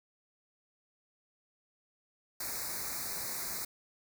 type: band-stop noise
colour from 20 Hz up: white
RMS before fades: -38 dBFS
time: 2.4-3.65 s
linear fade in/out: 5 ms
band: 2400 to 3900 Hz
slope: 96 dB/octave
effects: none